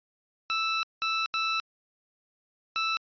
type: tone bursts at uneven times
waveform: 15% pulse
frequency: 1318.5 Hz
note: E6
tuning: in tune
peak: -19 dBFS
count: 4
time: 0.5-0.83 / 1.02-1.26 / 1.34-1.6 / 2.76-2.97 s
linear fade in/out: 0 ms
effects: resampled to 11025 Hz